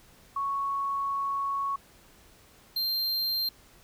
sine / square tone pair in turn, 1108.7 / 4170 Hz, C#6 / C8, 0 / -7 cents, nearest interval octave + major seventh, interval 2293 cents, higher second, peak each -27 dBFS, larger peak neither, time 0.36-1.76 / 2.76-3.49 s, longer first, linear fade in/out 5 ms, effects pink hiss -57 dBFS RMS until 3.83 s

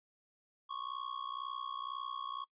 square tone with amplitude modulation, 1103 Hz, C#6, 9 cents flat, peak -36 dBFS, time 0.69-2.45 s, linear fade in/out 20 ms, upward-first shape sine, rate 62 Hz, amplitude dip 90%, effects noise-tail reverb RT60 0.1 s tail -22 dB re dry + resampled to 8000 Hz

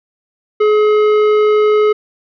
triangle tone with tanh clipping, 424.1 Hz, G#4, 36 cents sharp, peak -10 dBFS, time 0.6-1.93 s, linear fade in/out 10 ms, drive 16 dB, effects none

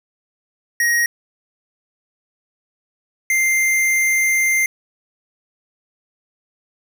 square tone pair in turn, 1885 / 2094 Hz, A#6 / C7, +19 / +1 cents, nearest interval major second, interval 182 cents, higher second, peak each -15 dBFS, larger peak neither, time 0.8-1.06 / 3.3-4.66 s, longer second, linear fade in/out 2 ms, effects 8-bit

